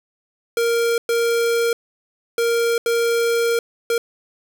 square tone bursts at uneven times, 466.2 Hz, A#4, in tune, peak -17 dBFS, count 5, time 0.57-0.98 / 1.09-1.73 / 2.38-2.78 / 2.86-3.59 / 3.9-3.98 s, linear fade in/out 2 ms, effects none

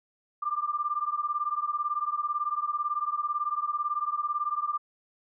sine beating tone pair, 1182 / 1200 Hz, D6 / D6, +11 / +37 cents, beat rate 18 Hz, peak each -30 / -30 dBFS, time 0.42-4.78 s, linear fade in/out 10 ms, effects none

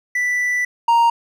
triangle tone pair in turn, 1975.5 / 932.3 Hz, B6 / A#5, 0 / 0 cents, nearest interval octave + minor second, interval 1300 cents, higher first, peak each -15 / -9 dBFS, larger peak second, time 0.15-0.65 / 0.88-1.1 s, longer first, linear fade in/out 5 ms, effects none

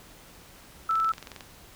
sine tone, 1318.5 Hz, E6, in tune, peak -22 dBFS, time 0.89-1.12 s, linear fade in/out 5 ms
click train, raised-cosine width 0.2 ms, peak -23 dBFS, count 12, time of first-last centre 0.91-1.408 s, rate 22.1 Hz
effects pink hiss -51 dBFS RMS until 1.75 s

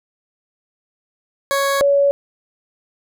20% pulse / sine tone pair in turn, 554.4 / 563.1 Hz, C#5 / C#5, 0 / +27 cents, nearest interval unison, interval 27 cents, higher second, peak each -11 dBFS, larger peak neither, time 1.51-1.81 / 1.81-2.11 s, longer neither, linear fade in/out 0 ms, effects none

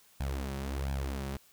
sawtooth tone with flanger, 68.1 Hz, C#2, 30 cents flat, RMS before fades -35 dBFS, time 0.2-1.37 s, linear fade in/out 5 ms, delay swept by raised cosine 1.2 to 5.4 ms, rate 1.4 Hz, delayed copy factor +0.75, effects white hiss -62 dBFS RMS until 1.52 s

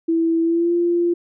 sine tone with pitch glide, 329.6 to 345.4 Hz, E4 to F4, 0 to -19 cents, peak -15 dBFS, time 0.08-1.14 s, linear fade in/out 10 ms, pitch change +81 cents, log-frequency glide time 0.42-0.73 s, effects none

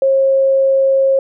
sine tone, 539 Hz, C#5, 49 cents flat, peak -9 dBFS, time 0.02-1.19 s, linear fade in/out 2 ms, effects none

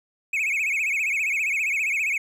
triangle tone with vibrato, 2370 Hz, D7, 15 cents sharp, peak -20 dBFS, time 0.33-2.18 s, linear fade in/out 5 ms, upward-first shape sine, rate 15 Hz, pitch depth 170 cents each way, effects none

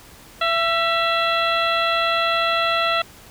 harmonic tone with a mistuned harmonic, 670 Hz, E5, 28 cents sharp, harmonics 1 / 2 / 3 / 4 / 5 / 6, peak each -23 / -21 / -27 / -26 / -26 / -30 dBFS, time 0.41-3.02 s, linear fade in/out 5 ms, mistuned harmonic 3, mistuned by -45 cents, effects pink hiss -45 dBFS RMS until 3.3 s

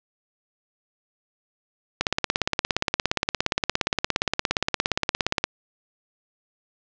click train, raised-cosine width 0.2 ms, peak -3 dBFS, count 60, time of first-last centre 2.01-5.44 s, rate 17.2 Hz, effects low-pass 6000 Hz 12 dB/octave

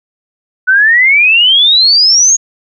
sine exponential sweep, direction up, 1480 to 6730 Hz, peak -4 dBFS, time 0.67-2.37 s, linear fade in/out 20 ms, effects none

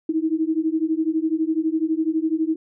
sine beating tone pair, 313 / 325 Hz, D#4 / E4, +10 / -24 cents, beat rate 12 Hz, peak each -22 dBFS, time 0.09-2.56 s, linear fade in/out 5 ms, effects none

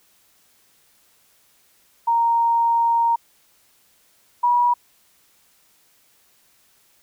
sine tone pair in turn, 930 / 966.7 Hz, A#5 / B5, -4 / -37 cents, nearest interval minor second, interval 67 cents, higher second, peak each -15 / -14 dBFS, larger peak second, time 2.07-3.16 / 4.43-4.74 s, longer first, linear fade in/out 10 ms, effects white hiss -59 dBFS RMS until 7.02 s

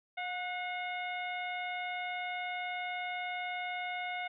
harmonic tone with a mistuned harmonic, 720 Hz, F#5, 47 cents flat, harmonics 1 / 2 / 3 / 4 / 5, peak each -38 / -44 / -39 / -49 / -49 dBFS, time 0.17-4.28 s, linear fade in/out 10 ms, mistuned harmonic 2, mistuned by +43 cents, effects none

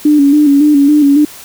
sine tone with vibrato, 289.8 Hz, D4, 23 cents flat, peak -4 dBFS, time 0.05-1.25 s, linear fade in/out 5 ms, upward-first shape square, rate 3.6 Hz, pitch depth 52 cents each way, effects white hiss -33 dBFS RMS until 1.44 s

